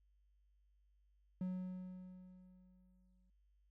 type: tone with exponential decay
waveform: triangle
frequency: 183.8 Hz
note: F#3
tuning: 11 cents flat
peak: -35 dBFS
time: 1.41-3.3 s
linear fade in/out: 2 ms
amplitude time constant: 410 ms
effects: added 50 Hz sine -70 dBFS peak until 3.7 s